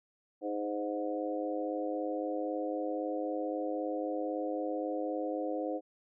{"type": "harmonic tone with a mistuned harmonic", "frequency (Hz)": 103.83, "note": "G#2", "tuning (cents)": 0, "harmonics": [3, 4, 5, 6, 7], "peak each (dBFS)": [-36, -42, -36, -43, -41], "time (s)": [0.41, 5.81], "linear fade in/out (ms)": 50, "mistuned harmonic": 6, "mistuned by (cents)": -17, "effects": []}